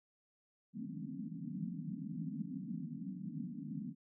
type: band-pass noise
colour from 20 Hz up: pink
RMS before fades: -43 dBFS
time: 0.73-3.95 s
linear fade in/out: 50 ms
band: 150 to 280 Hz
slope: 96 dB/octave
effects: none